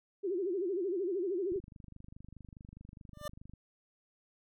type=tone with vibrato; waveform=sine; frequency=371.1 Hz; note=F#4; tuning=5 cents sharp; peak=-31 dBFS; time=0.23-1.6 s; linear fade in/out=20 ms; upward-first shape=sine; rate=13 Hz; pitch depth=160 cents each way
type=click train; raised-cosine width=5 ms; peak=-38 dBFS; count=51; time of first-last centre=1.52-3.536 s; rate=24.8 Hz
type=tone with exponential growth; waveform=25% pulse; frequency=595 Hz; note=D5; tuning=22 cents sharp; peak=-31 dBFS; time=3.13-3.28 s; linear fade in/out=5 ms; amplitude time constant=32 ms
effects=none